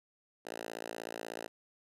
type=tone with high-pass filter; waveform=5% pulse; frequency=56.4 Hz; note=A1; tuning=44 cents sharp; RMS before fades=-43 dBFS; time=0.45-1.48 s; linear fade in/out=10 ms; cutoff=410 Hz; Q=0.92; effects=resampled to 32000 Hz

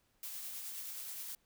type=noise with tremolo; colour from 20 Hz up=blue; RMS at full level=-43 dBFS; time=0.23-1.35 s; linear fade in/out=2 ms; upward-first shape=triangle; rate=9.5 Hz; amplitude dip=30%; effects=pink hiss -75 dBFS RMS until 1.45 s

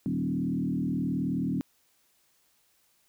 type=tone with frequency modulation; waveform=sine; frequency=220 Hz; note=A3; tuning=in tune; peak=-26 dBFS; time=0.06-1.61 s; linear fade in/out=0 ms; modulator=38.9 Hz; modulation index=1.9; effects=white hiss -68 dBFS RMS until 3.08 s

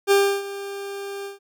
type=tone with ADSR envelope; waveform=40% pulse; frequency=398.2 Hz; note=G4; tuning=27 cents sharp; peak=-12 dBFS; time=0.07-1.39 s; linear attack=42 ms; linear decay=310 ms; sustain=-17 dB; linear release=140 ms; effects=none

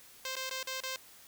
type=tone with dropouts; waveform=5% pulse; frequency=523.3 Hz; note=C5; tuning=in tune; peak=-24 dBFS; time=0.25-0.96 s; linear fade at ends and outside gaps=1 ms; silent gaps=0.355-0.366 / 0.495-0.511 / 0.629-0.672 / 0.803-0.835 s; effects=white hiss -56 dBFS RMS until 1.27 s

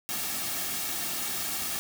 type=noise with comb filter; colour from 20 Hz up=white; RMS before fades=-32 dBFS; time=0.09-1.79 s; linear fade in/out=0 ms; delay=2 ms; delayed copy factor=-0.55; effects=none

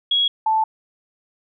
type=tone pair in turn; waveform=sine; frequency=3322 / 878 Hz; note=G#7 / A5; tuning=0 / -4 cents; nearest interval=octave + major seventh; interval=2304 cents; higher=first; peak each=-15 dBFS; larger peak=neither; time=0.11-0.28 / 0.46-0.64 s; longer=second; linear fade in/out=5 ms; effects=none

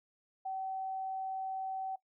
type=tone; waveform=sine; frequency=764 Hz; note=G5; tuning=45 cents flat; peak=-35 dBFS; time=0.45-1.96 s; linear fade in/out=10 ms; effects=noise-tail reverb RT60 0.1 s tail -18 dB re dry

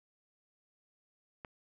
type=click; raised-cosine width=0.5 ms; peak=-29 dBFS; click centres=1.448 s; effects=none

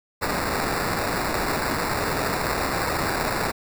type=noise with sample-and-hold; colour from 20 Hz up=violet; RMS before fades=-25 dBFS; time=0.21-3.52 s; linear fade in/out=20 ms; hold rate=3150 Hz; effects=none

